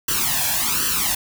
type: noise with flanger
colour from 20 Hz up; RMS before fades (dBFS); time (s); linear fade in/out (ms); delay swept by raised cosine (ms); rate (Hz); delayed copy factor
white; -21; 0.08-1.15; 5; 0.67 to 1.22; 1.3; +0.9
effects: none